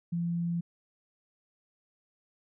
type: tone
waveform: sine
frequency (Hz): 170.8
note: F3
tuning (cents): -38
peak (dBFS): -28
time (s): 0.12-0.61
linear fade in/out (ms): 10
effects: none